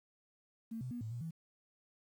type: tone with pitch steps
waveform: sine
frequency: 226.1 / 126.4 / 241.3 / 110.4 / 119.5 / 163.3 Hz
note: A3 / B2 / B3 / A2 / A#2 / E3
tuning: +47 / +41 / -40 / +6 / +43 / -16 cents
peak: -39 dBFS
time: 0.71-1.31 s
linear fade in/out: 10 ms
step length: 100 ms
effects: 11-bit